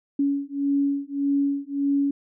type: beating tone pair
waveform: sine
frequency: 280 / 281.7 Hz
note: C#4 / C#4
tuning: +18 / +28 cents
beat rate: 1.7 Hz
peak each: -24 dBFS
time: 0.19-2.11 s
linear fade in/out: 5 ms
effects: none